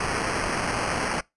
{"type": "noise with sample-and-hold", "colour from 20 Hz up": "violet", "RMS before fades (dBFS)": -27, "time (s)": [0, 1.21], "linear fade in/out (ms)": 5, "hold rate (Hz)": 3675, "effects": ["noise-tail reverb RT60 0.2 s tail -23 dB re dry", "resampled to 24000 Hz"]}